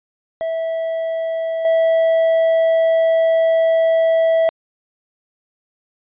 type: tone with level steps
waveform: triangle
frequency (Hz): 654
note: E5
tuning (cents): -14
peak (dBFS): -17 / -10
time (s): 0.41-4.49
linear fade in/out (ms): 0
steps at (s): 1.65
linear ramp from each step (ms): 2
effects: resampled to 8000 Hz